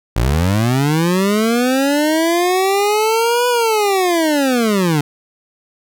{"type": "linear two-way sweep", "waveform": "25% pulse", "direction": "up then down", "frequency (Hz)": [51.91, 493.9, 141], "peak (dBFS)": -9, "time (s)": [0.16, 5.01], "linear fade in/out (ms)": 5, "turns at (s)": 3.48, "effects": []}